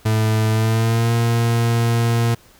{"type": "tone with pitch glide", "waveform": "40% pulse", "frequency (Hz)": [109.5, 116.68], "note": ["A2", "A#2"], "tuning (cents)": [-8, 2], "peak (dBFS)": -14, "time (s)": [0.05, 2.35], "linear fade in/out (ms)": 10, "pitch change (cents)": 110, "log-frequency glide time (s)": [0.51, 1.12], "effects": ["pink hiss -50 dBFS RMS until 2.59 s"]}